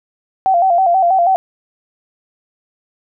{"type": "tone with vibrato", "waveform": "sine", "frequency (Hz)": 726, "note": "F#5", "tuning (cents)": -33, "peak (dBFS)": -9, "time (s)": [0.46, 1.36], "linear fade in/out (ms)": 0, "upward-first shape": "square", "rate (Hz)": 6.2, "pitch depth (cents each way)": 87, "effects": []}